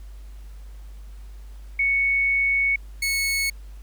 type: tone pair in turn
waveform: sine / sawtooth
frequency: 2218 / 2203 Hz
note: C#7 / C#7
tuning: 0 / -11 cents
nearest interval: unison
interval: 11 cents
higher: first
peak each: -18 dBFS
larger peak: neither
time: 1.79-2.76 / 3.02-3.5 s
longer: first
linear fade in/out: 5 ms
effects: added 50 Hz sine -37 dBFS peak until 3.82 s + pink hiss -57 dBFS RMS until 3.82 s